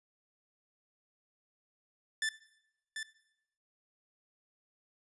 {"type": "tone with echo", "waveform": "sawtooth", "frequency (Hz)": 1760, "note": "A6", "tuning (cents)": 0, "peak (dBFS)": -27, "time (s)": [2.22, 2.29], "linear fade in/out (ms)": 2, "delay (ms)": 740, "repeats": 1, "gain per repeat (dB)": -7, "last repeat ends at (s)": 3.03, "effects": ["noise-tail reverb RT60 0.8 s tail -17 dB re dry", "resampled to 24000 Hz"]}